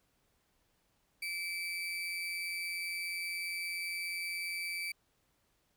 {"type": "tone with amplitude modulation", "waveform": "35% pulse", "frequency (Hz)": 2315, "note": "D7", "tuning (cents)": -25, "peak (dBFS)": -32, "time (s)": [1.22, 4.92], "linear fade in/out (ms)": 5, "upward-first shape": "sine", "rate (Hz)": 177, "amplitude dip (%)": 45, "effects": ["pink hiss -75 dBFS RMS until 5.76 s"]}